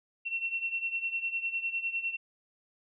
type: beating tone pair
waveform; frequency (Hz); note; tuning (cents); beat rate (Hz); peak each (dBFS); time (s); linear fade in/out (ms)
sine; 2712 / 2721.9; E7 / F7; +49 / -45; 9.9; -32 / -36; 0.25-2.17; 20
effects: none